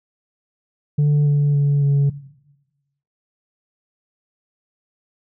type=tone with pitch steps; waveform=sine; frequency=146.83 / 144.89 / 142.98 / 141.09 Hz; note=D3 / D3 / D3 / C#3; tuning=0 / -23 / -46 / +31 cents; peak=-10 dBFS; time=0.98-2.1 s; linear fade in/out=10 ms; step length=280 ms; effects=noise-tail reverb RT60 1.0 s tail -18 dB re dry + tanh soft clip ceiling -12 dBFS